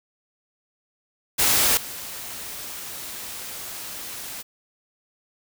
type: noise with level steps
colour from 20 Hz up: white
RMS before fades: -19 / -35 dBFS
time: 1.38-4.43 s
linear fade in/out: 20 ms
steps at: 1.77 s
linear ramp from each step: 2 ms
effects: none